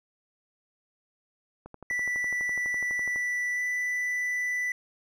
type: click train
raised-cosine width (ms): 1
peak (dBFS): -29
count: 19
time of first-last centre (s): 1.66-3.16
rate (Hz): 12
type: tone with pitch glide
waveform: triangle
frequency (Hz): 1969 to 1982.7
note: B6 to B6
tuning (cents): -6 to +6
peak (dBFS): -25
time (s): 1.9-4.72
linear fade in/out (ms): 2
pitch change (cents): +12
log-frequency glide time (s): 3.54-3.6
effects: none